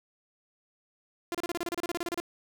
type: tone bursts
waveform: sawtooth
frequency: 344.8 Hz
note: F4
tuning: 22 cents flat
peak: -26 dBFS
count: 16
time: 1.32-2.201 s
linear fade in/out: 0 ms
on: 26 ms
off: 31 ms
effects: none